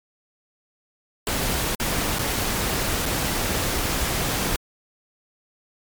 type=noise with dropouts; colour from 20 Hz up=pink; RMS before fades=-24 dBFS; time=1.27-4.56 s; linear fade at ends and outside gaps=1 ms; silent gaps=1.75-1.799 / 2.186-2.192 / 3.056-3.06 s; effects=MP3 96 kbps